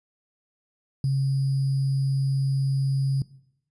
sine tone with sample-and-hold, 136 Hz, C#3, 33 cents flat, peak -20 dBFS, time 1.04-3.22 s, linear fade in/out 2 ms, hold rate 4900 Hz, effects noise-tail reverb RT60 0.8 s tail -20 dB re dry + resampled to 22050 Hz

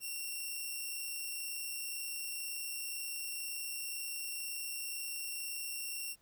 5% pulse tone pair together, 2725 / 2787 Hz, F7 / F7, -43 / -4 cents, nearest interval unison, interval 39 cents, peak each -30 / -37 dBFS, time 0-6.16 s, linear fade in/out 50 ms, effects pink hiss -71 dBFS RMS until 6.21 s

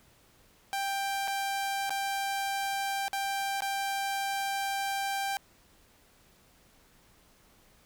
sawtooth tone with dropouts, 788 Hz, G5, 9 cents sharp, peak -26 dBFS, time 0.73-5.37 s, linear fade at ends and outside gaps 0 ms, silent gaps 1.276-1.28 / 1.895-1.905 / 3.081-3.131 / 3.606-3.621 s, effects pink hiss -62 dBFS RMS until 7.85 s

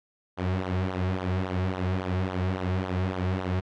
sawtooth tone with flanger, 92.5 Hz, F#2, in tune, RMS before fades -28 dBFS, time 0.37-3.61 s, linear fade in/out 20 ms, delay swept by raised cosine 0.4 to 4.1 ms, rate 3.6 Hz, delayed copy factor -0.75, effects low-pass 3000 Hz 12 dB/octave

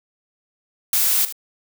blue noise with echo, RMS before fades -18 dBFS, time 0.93-1.25 s, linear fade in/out 2 ms, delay 75 ms, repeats 1, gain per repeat -13 dB, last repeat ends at 1.325 s, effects none

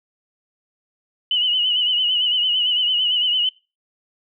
sine tone with vibrato, 2960 Hz, F#7, in tune, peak -16 dBFS, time 1.31-3.49 s, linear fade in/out 2 ms, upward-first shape sine, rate 8.9 Hz, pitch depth 60 cents each way, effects noise-tail reverb RT60 0.3 s tail -23 dB re dry

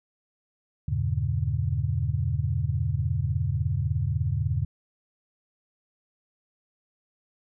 sine chord, E diminished seventh, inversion none, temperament just, 82.41 / 98.89 / 118.67 / 142.4 Hz, E2 / G2 / Bb2 / Db3, 0 / +16 / +31 / +47 cents, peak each -29 dBFS, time 0.88-4.65 s, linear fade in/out 5 ms, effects none

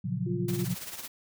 sine chord, Gb major seventh, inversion first, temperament equal, 116.54 / 138.59 / 174.61 / 185 Hz, Bb2 / Db3 / F3 / Gb3, 0 / 0 / 0 / 0 cents, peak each -34 dBFS, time 0.04-0.75 s, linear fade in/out 10 ms
sine tone, 351.3 Hz, F4, 10 cents sharp, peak -33 dBFS, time 0.26-0.65 s, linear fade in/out 10 ms
white noise with tremolo, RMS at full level -38 dBFS, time 0.48-1.08 s, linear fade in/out 5 ms, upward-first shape sine, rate 18 Hz, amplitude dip 60%
effects none

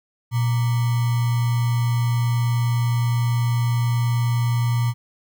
sine tone with sample-and-hold, 119.4 Hz, A#2, 42 cents sharp, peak -17 dBFS, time 0.31-4.94 s, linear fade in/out 50 ms, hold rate 1050 Hz, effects none

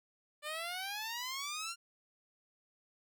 10% pulse exponential sweep, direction up, 587.3 to 1405 Hz, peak -30 dBFS, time 0.42-1.76 s, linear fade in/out 50 ms, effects none

